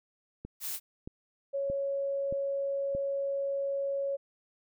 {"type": "click train", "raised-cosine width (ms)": 3, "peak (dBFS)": -27, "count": 5, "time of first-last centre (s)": [0.45, 2.95], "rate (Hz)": 1.6}
{"type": "noise", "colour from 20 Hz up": "blue", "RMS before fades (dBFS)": -36, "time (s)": [0.6, 0.8], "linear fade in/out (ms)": 50}
{"type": "tone", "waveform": "sine", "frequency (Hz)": 554.4, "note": "C#5", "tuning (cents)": 0, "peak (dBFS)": -29, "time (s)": [1.53, 4.17], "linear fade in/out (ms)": 20}
{"effects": []}